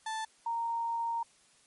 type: tone pair in turn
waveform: 35% pulse / sine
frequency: 880 / 926.7 Hz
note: A5 / A#5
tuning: 0 / -10 cents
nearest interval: minor second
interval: 90 cents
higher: second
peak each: -32 / -30 dBFS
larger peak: second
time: 0.06-0.25 / 0.46-1.23 s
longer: second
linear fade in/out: 5 ms
effects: white hiss -64 dBFS RMS until 1.66 s + MP3 48 kbps